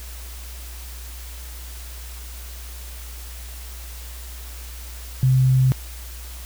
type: tone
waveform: sine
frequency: 130 Hz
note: C3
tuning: 11 cents flat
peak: -13 dBFS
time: 5.23-5.72 s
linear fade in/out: 0 ms
effects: added 60 Hz sine -34 dBFS peak until 6.45 s + white hiss -41 dBFS RMS until 6.45 s